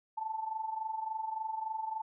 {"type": "tone with amplitude modulation", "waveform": "sine", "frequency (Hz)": 880, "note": "A5", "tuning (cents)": 0, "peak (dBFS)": -31, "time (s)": [0.17, 2.02], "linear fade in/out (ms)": 10, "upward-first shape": "sine", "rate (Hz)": 23.5, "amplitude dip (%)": 70, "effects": []}